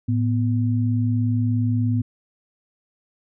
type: tone pair together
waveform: sine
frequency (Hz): 110 / 246.9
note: A2 / B3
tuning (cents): 0 / 0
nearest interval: octave + major second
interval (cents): 1400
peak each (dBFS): -19 / -23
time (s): 0.08-2.02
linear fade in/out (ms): 10
effects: none